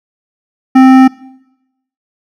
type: tone with hard clipping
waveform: triangle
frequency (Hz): 261.6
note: C4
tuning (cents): 0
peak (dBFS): -3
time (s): 0.75-1.08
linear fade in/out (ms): 10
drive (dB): 17
effects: noise-tail reverb RT60 0.9 s tail -22 dB re dry